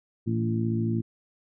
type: harmonic tone with a mistuned harmonic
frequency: 56.5 Hz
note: A1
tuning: 47 cents sharp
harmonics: 2 / 3 / 4 / 5 / 6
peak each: -27 / -34 / -28 / -38 / -32 dBFS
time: 0.26-1.02 s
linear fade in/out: 20 ms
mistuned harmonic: 3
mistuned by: -27 cents
effects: none

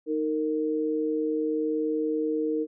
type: tone pair together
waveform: sine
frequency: 311 / 460.4 Hz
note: D#4 / A#4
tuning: -1 / -22 cents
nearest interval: perfect fifth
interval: 679 cents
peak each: -27 dBFS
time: 0.06-2.67 s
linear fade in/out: 50 ms
effects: none

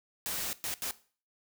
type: noise bursts at uneven times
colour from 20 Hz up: white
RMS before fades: -35 dBFS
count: 3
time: 0.26-0.53 / 0.64-0.74 / 0.82-0.91 s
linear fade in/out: 0 ms
effects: noise-tail reverb RT60 0.4 s tail -17 dB re dry

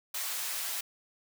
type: high-pass noise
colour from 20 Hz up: white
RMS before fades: -35 dBFS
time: 0.14-0.81 s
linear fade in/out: 5 ms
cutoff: 790 Hz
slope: 12 dB/octave
effects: none

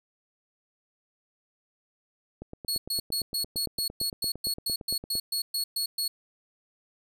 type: click train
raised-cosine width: 2 ms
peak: -26 dBFS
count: 25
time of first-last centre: 2.42-5.153 s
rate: 8.78 Hz
type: tone bursts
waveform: sawtooth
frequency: 4352 Hz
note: C#8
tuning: 33 cents flat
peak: -24 dBFS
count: 16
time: 2.68-6.08 s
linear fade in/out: 5 ms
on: 100 ms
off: 120 ms
effects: none

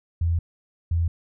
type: tone bursts at uneven times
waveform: sine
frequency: 84 Hz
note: E2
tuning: 33 cents sharp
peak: -19 dBFS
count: 2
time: 0.21-0.39 / 0.91-1.08 s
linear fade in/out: 5 ms
effects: none

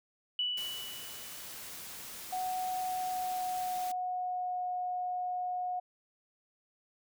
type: tone with exponential decay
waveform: sine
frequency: 2960 Hz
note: F#7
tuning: in tune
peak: -28 dBFS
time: 0.39-1.73 s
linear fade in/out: 2 ms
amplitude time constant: 290 ms
type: noise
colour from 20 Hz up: white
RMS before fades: -45 dBFS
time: 0.57-3.92 s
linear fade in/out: 5 ms
type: tone with pitch glide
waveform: sine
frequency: 740 to 725.6 Hz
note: F#5 to F#5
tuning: 0 to -34 cents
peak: -32 dBFS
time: 2.32-5.8 s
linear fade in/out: 10 ms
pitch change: -34 cents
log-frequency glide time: 2.75-4.67 s
effects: none

